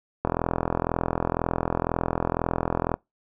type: click train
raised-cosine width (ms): 1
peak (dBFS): -9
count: 114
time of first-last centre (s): 0.25-2.94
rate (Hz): 42
effects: noise-tail reverb RT60 0.2 s tail -25 dB re dry

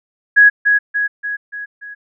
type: tone with echo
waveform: sine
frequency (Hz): 1666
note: G#6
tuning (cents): +5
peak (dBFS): -4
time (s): 0.36-0.5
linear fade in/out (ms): 20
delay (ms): 290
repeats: 5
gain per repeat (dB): -5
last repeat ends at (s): 1.95
effects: none

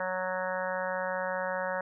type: harmonic tone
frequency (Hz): 185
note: F#3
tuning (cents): 0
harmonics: 1 / 3 / 4 / 5 / 6 / 7 / 8 / 9 / 10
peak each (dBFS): -45 / -33 / -41 / -37 / -42 / -43 / -39 / -39 / -43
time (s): 0-1.81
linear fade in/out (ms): 2
effects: none

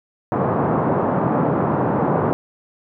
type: band-pass noise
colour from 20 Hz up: pink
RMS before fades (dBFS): -19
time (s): 0.32-2.33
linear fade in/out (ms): 0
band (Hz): 130 to 1100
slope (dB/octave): 24
effects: none

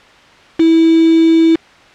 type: tone with quantisation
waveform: sine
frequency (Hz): 326.7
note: E4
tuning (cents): -15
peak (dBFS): -6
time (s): 0.59-1.56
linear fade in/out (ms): 10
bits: 3
effects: white hiss -42 dBFS RMS until 1.94 s + low-pass 3000 Hz 12 dB/octave

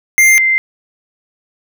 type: tone pair in turn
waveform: square / sine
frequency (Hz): 2099 / 2083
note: C7 / C7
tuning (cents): +5 / -8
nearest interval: unison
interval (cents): 13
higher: first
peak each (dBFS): -6 / -9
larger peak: first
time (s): 0.18-0.38 / 0.38-0.58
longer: neither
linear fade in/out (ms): 0
effects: none

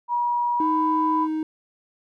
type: tone with pitch glide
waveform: sine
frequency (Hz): 961 to 994.3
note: B5 to B5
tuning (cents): -48 to +11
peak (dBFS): -20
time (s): 0.08-1.28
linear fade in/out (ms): 50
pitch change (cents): +59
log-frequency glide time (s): 0.57-0.66
type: tone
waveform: triangle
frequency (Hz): 313.2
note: D#4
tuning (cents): +11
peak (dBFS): -21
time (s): 0.6-1.43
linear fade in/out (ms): 2
effects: none

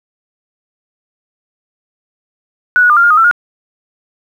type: tone with pitch steps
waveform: sine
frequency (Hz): 1474 / 1459 / 1203 / 1390 / 1415 / 1242 / 1338 / 1429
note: F#6 / F#6 / D6 / F6 / F6 / D#6 / E6 / F6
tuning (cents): -7 / -25 / +41 / -9 / +22 / -3 / +25 / +39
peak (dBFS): -5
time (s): 2.76-3.312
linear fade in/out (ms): 0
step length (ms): 69
effects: 7-bit

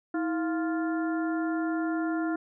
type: harmonic tone with a mistuned harmonic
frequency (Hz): 349.1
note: F4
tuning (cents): -1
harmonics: 1 / 2 / 3 / 4 / 5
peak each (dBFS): -27 / -36 / -43 / -37 / -45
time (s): 0.14-2.36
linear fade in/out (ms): 5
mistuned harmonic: 1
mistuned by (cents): -140
effects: none

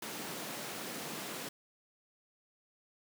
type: high-pass noise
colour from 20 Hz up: pink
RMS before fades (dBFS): -42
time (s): 0.02-1.49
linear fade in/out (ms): 5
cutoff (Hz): 160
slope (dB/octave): 24
effects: none

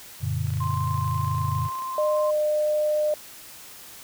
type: chord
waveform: sine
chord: Gb augmented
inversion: none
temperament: equal with one note detuned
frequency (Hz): 92.5 / 116.54 / 144.48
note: Gb2 / Bb2 / D3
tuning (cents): 0 / 0 / -28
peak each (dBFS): -28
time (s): 0.2-1.7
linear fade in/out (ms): 50
type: click train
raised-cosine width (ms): 0.3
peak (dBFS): -29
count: 41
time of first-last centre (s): 0.47-1.821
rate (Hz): 29.6
type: tone with vibrato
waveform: sine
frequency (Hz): 1046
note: C6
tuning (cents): -1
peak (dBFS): -28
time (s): 0.6-2.31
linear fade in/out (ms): 10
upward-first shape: triangle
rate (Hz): 18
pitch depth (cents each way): 19
type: tone with pitch glide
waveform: sine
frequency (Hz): 608 to 604.5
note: D#5 to D5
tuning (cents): -40 to +50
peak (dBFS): -20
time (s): 1.98-3.14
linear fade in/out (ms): 2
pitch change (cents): -10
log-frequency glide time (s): 2.26-2.42
effects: white hiss -44 dBFS RMS until 4.03 s

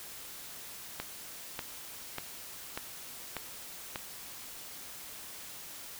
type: click train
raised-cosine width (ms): 0.3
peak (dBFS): -19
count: 6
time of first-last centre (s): 1-3.959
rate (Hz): 1.69
effects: white hiss -46 dBFS RMS until 5.99 s

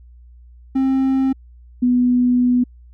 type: tone pair in turn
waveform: triangle / sine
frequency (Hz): 265.7 / 247.2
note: C4 / B3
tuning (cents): +27 / +2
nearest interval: minor second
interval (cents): 125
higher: first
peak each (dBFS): -12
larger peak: neither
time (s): 0.75-1.33 / 1.82-2.64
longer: second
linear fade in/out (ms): 10
effects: added 60 Hz sine -41 dBFS peak until 2.93 s

